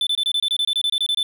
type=tone bursts; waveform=triangle; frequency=3520 Hz; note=A7; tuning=in tune; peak=-16 dBFS; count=15; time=0.01-1.23 s; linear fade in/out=2 ms; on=58 ms; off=25 ms; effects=none